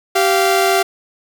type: tone pair together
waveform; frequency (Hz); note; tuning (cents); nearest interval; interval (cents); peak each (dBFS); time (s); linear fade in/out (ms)
sawtooth; 388.3 / 693; G4 / F5; -16 / -14; minor seventh; 1002; -11; 0.15-0.83; 10
effects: none